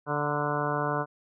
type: harmonic tone with a mistuned harmonic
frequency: 146.83 Hz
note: D3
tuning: in tune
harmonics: 1 / 2 / 3 / 4 / 5 / 6 / 7 / 8 / 9 / 10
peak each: -33 / -36 / -34 / -34 / -35 / -38 / -33 / -37 / -37 / -36 dBFS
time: 0.06-1.06 s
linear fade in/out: 50 ms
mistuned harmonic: 6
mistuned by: +57 cents
effects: none